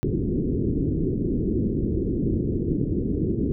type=low-pass noise; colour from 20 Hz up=white; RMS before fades=-24 dBFS; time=0.03-3.52 s; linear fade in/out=0 ms; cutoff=390 Hz; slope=48 dB/octave; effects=none